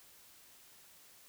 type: silence
effects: white hiss -60 dBFS RMS until 1.28 s